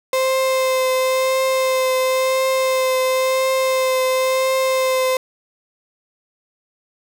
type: tone with vibrato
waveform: 35% pulse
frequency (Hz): 521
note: C5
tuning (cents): -7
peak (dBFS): -14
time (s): 0.13-5.17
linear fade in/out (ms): 2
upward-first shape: triangle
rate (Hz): 0.96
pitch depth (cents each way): 17
effects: none